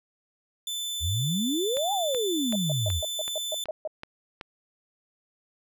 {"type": "tone", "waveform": "sawtooth", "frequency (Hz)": 3520, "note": "A7", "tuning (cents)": 0, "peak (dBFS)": -27, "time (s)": [0.67, 3.64], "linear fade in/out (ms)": 2}
{"type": "exponential two-way sweep", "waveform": "sine", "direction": "up then down", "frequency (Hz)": [73.42, 832, 73.42], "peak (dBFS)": -25, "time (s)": [1, 3.02], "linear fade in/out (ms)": 50, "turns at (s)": 1.93}
{"type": "click train", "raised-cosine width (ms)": 0.3, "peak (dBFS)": -21, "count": 8, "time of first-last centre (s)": [1.77, 4.412], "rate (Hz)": 2.65}
{"type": "tone bursts", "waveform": "sine", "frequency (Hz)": 622.3, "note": "D#5", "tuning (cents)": 0, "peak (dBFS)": -28, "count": 9, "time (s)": [2.53, 3.875], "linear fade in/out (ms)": 2, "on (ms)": 25, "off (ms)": 140}
{"effects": []}